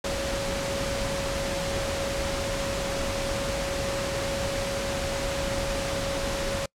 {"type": "tone in noise", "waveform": "sine", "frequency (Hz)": 553, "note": "C#5", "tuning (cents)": -4, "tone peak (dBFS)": -30, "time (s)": [0.04, 6.66], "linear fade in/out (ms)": 5, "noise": "pink", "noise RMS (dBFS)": -30, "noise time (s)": [0.04, 6.66], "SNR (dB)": -3, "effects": ["noise-tail reverb RT60 0.1 s tail -26 dB re dry", "low-pass 8000 Hz 12 dB/octave"]}